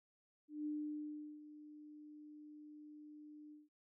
sine tone with ADSR envelope, 300 Hz, D4, 37 cents sharp, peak -38 dBFS, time 0.48-3.69 s, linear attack 180 ms, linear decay 740 ms, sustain -15 dB, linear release 170 ms, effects none

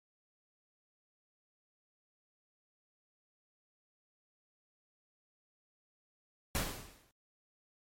pink noise with exponential decay, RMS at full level -31 dBFS, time 6.55-7.11 s, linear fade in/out 1 ms, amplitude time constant 120 ms, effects MP3 64 kbps

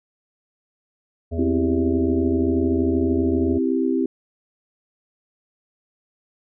harmonic tone, 82.9 Hz, E2, 10 cents sharp, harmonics 1 / 3 / 5 / 7 / 8, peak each -25 / -32 / -33 / -39 / -36 dBFS, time 1.31-3.59 s, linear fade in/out 20 ms
sine chord, C major, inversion none, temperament equal, 261.6 / 329.6 / 392 Hz, C4 / E4 / G4, 0 / 0 / 0 cents, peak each -21 / -23 / -24 dBFS, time 1.38-4.06 s, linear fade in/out 5 ms
effects none

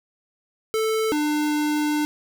square tone pair in turn, 440 / 299.5 Hz, A4 / D4, 0 / +34 cents, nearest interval perfect fifth, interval 666 cents, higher first, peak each -21 dBFS, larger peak neither, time 0.74-1.12 / 1.12-2.05 s, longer second, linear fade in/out 0 ms, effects none

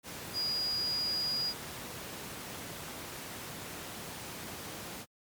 sine tone in noise, 4881 Hz, D#8, 34 cents flat, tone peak -30 dBFS, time 0.33-1.54 s, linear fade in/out 50 ms, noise pink, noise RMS -42 dBFS, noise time 0.03-5.06 s, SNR +9 dB, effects high-pass 100 Hz 12 dB/octave + MP3 96 kbps

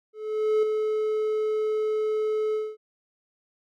triangle tone with ADSR envelope, 431 Hz, A4, 36 cents flat, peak -16 dBFS, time 0.13-2.77 s, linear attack 500 ms, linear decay 3 ms, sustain -5 dB, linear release 230 ms, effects none

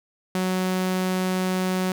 sawtooth tone, 185.3 Hz, F#3, 3 cents sharp, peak -18 dBFS, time 0.35-1.92 s, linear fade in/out 2 ms, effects none

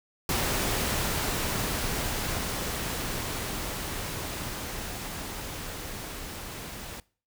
pink noise with level ramp, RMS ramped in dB -27 to -40 dBFS, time 0.29-7 s, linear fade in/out 2 ms, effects noise-tail reverb RT60 0.4 s tail -22 dB re dry

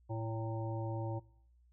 harmonic tone with a mistuned harmonic, 112 Hz, A2, 31 cents sharp, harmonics 1 / 3 / 5 / 7 / 8, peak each -37 / -43 / -45 / -48 / -48 dBFS, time 0.09-1.2 s, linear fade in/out 20 ms, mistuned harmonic 8, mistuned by +42 cents, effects noise-tail reverb RT60 0.7 s tail -22 dB re dry + added 60 Hz sine -63 dBFS peak until 1.72 s

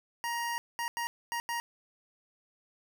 25% pulse tone bursts at uneven times, 942 Hz, A#5, 18 cents sharp, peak -28 dBFS, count 5, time 0.24-0.58 / 0.79-0.88 / 0.97-1.07 / 1.32-1.4 / 1.49-1.6 s, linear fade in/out 0 ms, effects none

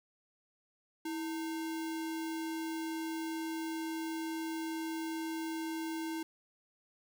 sine tone with sample-and-hold, 323.9 Hz, E4, 30 cents flat, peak -35 dBFS, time 1.05-6.23 s, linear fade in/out 5 ms, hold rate 1225 Hz, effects none

